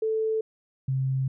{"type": "tone pair in turn", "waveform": "sine", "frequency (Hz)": [440, 132.75], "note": ["A4", "C3"], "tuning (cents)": [0, 25], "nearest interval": "octave + major sixth", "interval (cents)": 2075, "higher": "first", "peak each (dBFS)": -23, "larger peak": "neither", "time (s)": [[0.02, 0.41], [0.88, 1.28]], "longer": "second", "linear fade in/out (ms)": 5, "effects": []}